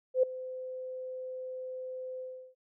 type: tone with ADSR envelope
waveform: sine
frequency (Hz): 513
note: C5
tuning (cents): -34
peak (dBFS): -19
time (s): 0.14-2.55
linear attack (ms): 90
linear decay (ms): 6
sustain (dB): -18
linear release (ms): 350
effects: none